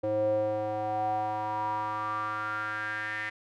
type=tone with band-pass filter sweep; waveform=square; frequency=106.8 Hz; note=G#2; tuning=49 cents sharp; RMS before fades=-31 dBFS; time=0.03-3.3 s; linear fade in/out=10 ms; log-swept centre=480 to 1900 Hz; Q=6.7; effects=none